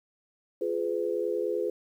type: chord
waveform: sine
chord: F diminished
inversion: none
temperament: just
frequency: 349.2 / 419.1 / 502.9 Hz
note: F4 / Ab4 / Cb5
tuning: 0 / +16 / +31 cents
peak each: -32 / -30 / -31 dBFS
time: 0.61-1.7 s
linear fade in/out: 5 ms
effects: 10-bit